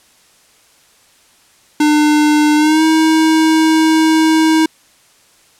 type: tone with pitch glide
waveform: square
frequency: 300 to 317.8 Hz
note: D4 to D#4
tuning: +37 to +37 cents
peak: -9 dBFS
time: 1.8-4.66 s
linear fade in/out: 5 ms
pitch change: +100 cents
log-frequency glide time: 2.56-2.83 s
effects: white hiss -50 dBFS RMS until 5.59 s + low-pass 10000 Hz 12 dB/octave